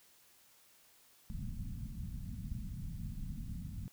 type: low-pass noise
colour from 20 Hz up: pink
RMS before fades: -42 dBFS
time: 1.3-3.88 s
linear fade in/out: 0 ms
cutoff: 230 Hz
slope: 48 dB/octave
effects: white hiss -65 dBFS RMS until 3.92 s

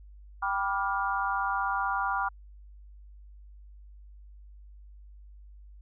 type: chord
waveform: sine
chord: G dominant seventh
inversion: none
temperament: just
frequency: 784 / 980 / 1176 / 1411.2 Hz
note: G5 / B5 / D6 / F6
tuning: 0 / -14 / +2 / +18 cents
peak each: -32 dBFS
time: 0.42-2.29 s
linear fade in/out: 10 ms
effects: added 50 Hz sine -47 dBFS peak until 5.81 s

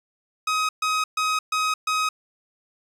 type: tone bursts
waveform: sawtooth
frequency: 1263 Hz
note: D#6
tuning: 26 cents sharp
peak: -17 dBFS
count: 5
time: 0.47-2.09 s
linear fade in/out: 5 ms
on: 220 ms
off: 130 ms
effects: low-pass 8000 Hz 12 dB/octave + 8-bit

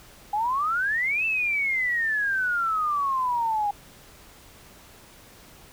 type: exponential two-way sweep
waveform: sine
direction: up then down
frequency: 807 to 2671 to 807 Hz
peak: -22 dBFS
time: 0.33-3.71 s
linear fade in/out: 5 ms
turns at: 1.25 s
effects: pink hiss -50 dBFS RMS until 5.72 s

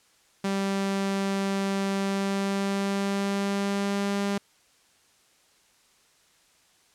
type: tone with pitch glide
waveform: sawtooth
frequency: 196 to 200.1 Hz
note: G3 to G3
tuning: 0 to +36 cents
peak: -21 dBFS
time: 0.44-4.38 s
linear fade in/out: 5 ms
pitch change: +36 cents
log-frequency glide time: 1.96-4.11 s
effects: white hiss -62 dBFS RMS until 6.94 s + low-pass 9000 Hz 12 dB/octave

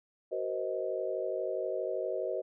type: chord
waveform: sine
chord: C half-diminished seventh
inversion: second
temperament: just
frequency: 376.7 / 470.9 / 523.3 / 627.9 Hz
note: Gb4 / Bb4 / C5 / Eb5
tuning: +31 / +18 / 0 / +16 cents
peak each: -37 / -38 / -36 / -36 dBFS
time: 0.31-2.42 s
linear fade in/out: 20 ms
effects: none

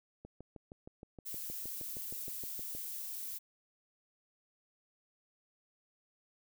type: click train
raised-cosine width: 2 ms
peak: -35 dBFS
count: 17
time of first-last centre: 0.25-2.75 s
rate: 6.4 Hz
type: noise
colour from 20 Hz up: violet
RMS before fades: -42 dBFS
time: 1.25-3.39 s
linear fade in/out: 20 ms
effects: none

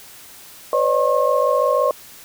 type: tone cluster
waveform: sine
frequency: 504 / 559 / 605 / 1078 Hz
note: B4 / C#5 / D#5 / C#6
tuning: +35 / +14 / -49 / -49 cents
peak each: -20 dBFS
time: 0.73-1.91 s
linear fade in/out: 2 ms
effects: white hiss -42 dBFS RMS until 2.24 s

